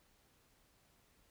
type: silence
effects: pink hiss -71 dBFS RMS until 1.3 s